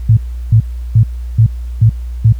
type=tone bursts; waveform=sine; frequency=111.3 Hz; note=A2; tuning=20 cents sharp; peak=-3 dBFS; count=6; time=0.09-2.326 s; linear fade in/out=5 ms; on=81 ms; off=350 ms; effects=added 60 Hz sine -19 dBFS peak until 2.39 s + pink hiss -48 dBFS RMS until 2.39 s